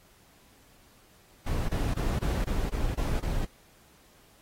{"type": "noise bursts", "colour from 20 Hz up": "brown", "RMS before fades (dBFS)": -28, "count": 8, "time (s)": [1.46, 3.454], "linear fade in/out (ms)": 10, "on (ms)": 230, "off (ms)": 22, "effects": ["pink hiss -60 dBFS RMS until 4.41 s", "AAC 48 kbps"]}